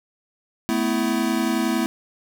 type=chord; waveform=square; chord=A suspended second; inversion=none; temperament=equal with one note detuned; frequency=220 / 250.7 / 329.6 Hz; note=A3 / B3 / E4; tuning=0 / +26 / 0 cents; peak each=-25 dBFS; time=0.69-1.86 s; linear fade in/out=0 ms; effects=none